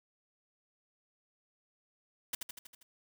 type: noise with echo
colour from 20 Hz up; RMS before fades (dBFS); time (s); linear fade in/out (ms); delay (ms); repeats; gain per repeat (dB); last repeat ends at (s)
white; -35; 2.33-2.35; 5; 80; 6; -4; 2.83
effects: none